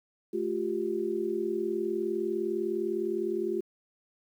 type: tone cluster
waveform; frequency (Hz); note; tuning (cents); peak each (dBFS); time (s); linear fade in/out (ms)
sine; 216 / 351.9 / 391.7; A3 / F4 / G4; -32 / +13 / -1; -37 / -30 / -32; 0.33-3.61; 10
effects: 10-bit